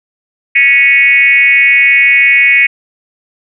sine tone with frequency modulation, 2217 Hz, C#7, in tune, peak -4 dBFS, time 0.55-2.67 s, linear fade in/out 10 ms, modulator 277 Hz, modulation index 1, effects none

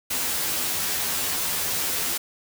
white noise with comb filter, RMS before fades -26 dBFS, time 0.1-2.18 s, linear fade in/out 10 ms, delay 12 ms, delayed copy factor +1, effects none

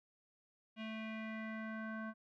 square tone with low-pass filter sweep, 220 Hz, A3, in tune, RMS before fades -44 dBFS, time 0.76-2.14 s, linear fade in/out 50 ms, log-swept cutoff 2800 to 1400 Hz, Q 4, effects none

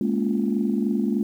sine chord, Bb minor seventh, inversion third, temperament just, 209.8 / 233.1 / 279.7 / 349.6 Hz, Ab3 / Bb3 / Db4 / F4, +18 / 0 / +16 / +2 cents, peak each -23 / -25 / -27 / -29 dBFS, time 0.01-1.23 s, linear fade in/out 2 ms, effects tanh soft clip ceiling -10 dBFS + 9-bit

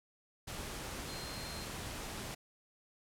sine tone in noise, 4186 Hz, C8, in tune, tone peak -48 dBFS, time 1.08-1.65 s, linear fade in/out 10 ms, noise pink, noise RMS -43 dBFS, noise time 0.47-2.35 s, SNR -8 dB, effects low-pass 12000 Hz 12 dB/octave

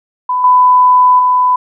sine tone with level steps, 1000 Hz, B5, 21 cents sharp, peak -11 / -4 / -7 dBFS, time 0.29-1.56 s, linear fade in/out 5 ms, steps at 0.44 / 1.19 s, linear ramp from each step 2 ms, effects none

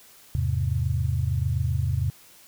sine chord, E augmented, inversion none, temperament equal, 82.41 / 103.83 / 130.81 Hz, E2 / G#2 / B#2, 0 / 0 / 0 cents, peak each -26 / -27 / -26 dBFS, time 0.35-2.1 s, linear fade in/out 0 ms, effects white hiss -52 dBFS RMS until 2.47 s

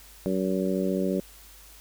harmonic tone, 94.3 Hz, F#2, 33 cents sharp, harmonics 2 / 3 / 4 / 5 / 6, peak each -27 / -31 / -30 / -33 / -32 dBFS, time 0.26-1.2 s, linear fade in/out 0 ms, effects added 50 Hz sine -52 dBFS peak until 1.8 s + white hiss -51 dBFS RMS until 1.8 s

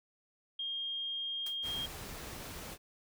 sine tone, 3225 Hz, G7, 48 cents sharp, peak -35 dBFS, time 0.59-1.86 s, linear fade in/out 5 ms
white noise with exponential decay, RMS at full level -43 dBFS, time 1.46-1.6 s, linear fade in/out 5 ms, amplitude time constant 29 ms
pink noise, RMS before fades -45 dBFS, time 1.62-2.78 s, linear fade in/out 50 ms
effects none

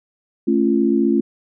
sine chord, A augmented, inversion none, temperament just, 220 / 275 / 343.8 Hz, A3 / C#4 / E#4, 0 / -14 / -27 cents, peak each -18 dBFS, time 0.47-1.21 s, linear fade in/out 10 ms, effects none

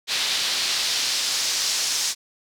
pink noise with band-pass filter sweep, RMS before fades -24 dBFS, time 0.07-2.15 s, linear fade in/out 50 ms, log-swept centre 3800 to 5800 Hz, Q 1.7, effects none

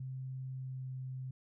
sine tone with pitch glide, 130.81 to 129.91 Hz, C3 to C3, 0 to -12 cents, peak -39 dBFS, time 0-1.31 s, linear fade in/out 5 ms, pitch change -12 cents, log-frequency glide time 0.53-0.9 s, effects none

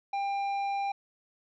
sine tone with tanh clipping, 796 Hz, G5, 26 cents sharp, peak -30 dBFS, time 0.13-0.92 s, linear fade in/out 5 ms, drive 9 dB, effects none

